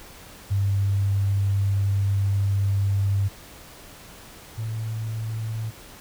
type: tone pair in turn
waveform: sine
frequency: 99 / 110.93 Hz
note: G2 / A2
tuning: +18 / +15 cents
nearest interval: major second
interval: 197 cents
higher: second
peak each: -19 / -26 dBFS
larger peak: first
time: 0.5-3.29 / 4.57-5.71 s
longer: first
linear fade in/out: 20 ms
effects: pink hiss -45 dBFS RMS until 6 s